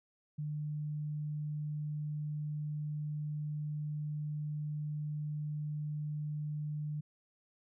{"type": "tone", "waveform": "sine", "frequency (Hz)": 150, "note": "D3", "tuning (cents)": 37, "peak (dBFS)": -35, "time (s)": [0.38, 7.01], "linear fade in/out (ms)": 10, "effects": []}